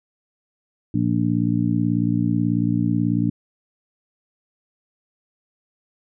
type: harmonic tone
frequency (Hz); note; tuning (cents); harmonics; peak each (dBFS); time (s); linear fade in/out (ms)
58.27; A#1; 0; 2 / 3 / 4 / 5; -23 / -23 / -23 / -23; 0.94-3.3; 5
effects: none